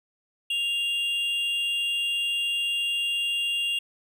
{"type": "tone pair together", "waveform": "triangle", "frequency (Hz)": [2794, 3323], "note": ["F7", "G#7"], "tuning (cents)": [0, 0], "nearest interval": "minor third", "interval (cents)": 300, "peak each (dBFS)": [-23, -32], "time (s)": [0.5, 3.79], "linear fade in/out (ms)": 5, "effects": []}